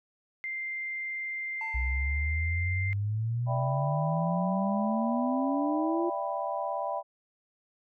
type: tone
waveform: sine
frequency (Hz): 2093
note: C7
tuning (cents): 0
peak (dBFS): -32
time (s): 0.44-2.93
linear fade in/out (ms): 0
type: tone with exponential decay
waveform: triangle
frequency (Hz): 891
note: A5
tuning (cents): +22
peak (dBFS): -34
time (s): 1.61-2.53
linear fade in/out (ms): 2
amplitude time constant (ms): 200
type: exponential sweep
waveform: sine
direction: up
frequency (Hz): 61.74 to 349.2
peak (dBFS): -27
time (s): 1.74-6.1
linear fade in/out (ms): 10
type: chord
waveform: sine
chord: E minor seventh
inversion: third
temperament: equal with one note detuned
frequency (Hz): 587.3 / 665 / 784 / 987.8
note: D5 / E5 / G5 / B5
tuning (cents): 0 / +15 / 0 / 0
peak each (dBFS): -35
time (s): 3.46-7.03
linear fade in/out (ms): 50
effects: none